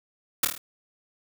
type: noise with echo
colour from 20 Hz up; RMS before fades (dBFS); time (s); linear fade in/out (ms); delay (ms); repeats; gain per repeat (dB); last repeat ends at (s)
white; -20; 0.43-0.45; 5; 26; 5; -4; 0.58
effects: none